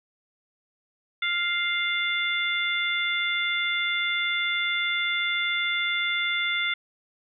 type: harmonic tone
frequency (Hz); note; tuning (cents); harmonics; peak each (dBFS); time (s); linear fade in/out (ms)
698.5; F5; 0; 2 / 3 / 4 / 5; -30 / -26 / -37 / -29; 1.22-6.74; 5
effects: none